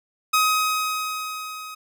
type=tone with level ramp; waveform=sawtooth; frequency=1262 Hz; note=D#6; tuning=24 cents sharp; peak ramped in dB=-12 to -31 dBFS; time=0.33-1.75 s; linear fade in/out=10 ms; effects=none